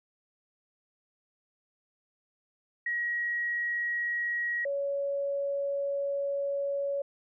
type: tone pair in turn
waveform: sine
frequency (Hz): 1902 / 560.8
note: A#6 / C#5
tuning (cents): +34 / +20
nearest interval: octave + major sixth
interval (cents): 2114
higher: first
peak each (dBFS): -28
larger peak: neither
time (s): 2.86-4.65 / 4.65-7.02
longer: second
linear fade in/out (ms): 5
effects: none